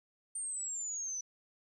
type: exponential sweep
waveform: sine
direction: down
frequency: 8900 to 5950 Hz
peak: -36 dBFS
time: 0.35-1.21 s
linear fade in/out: 5 ms
effects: 13-bit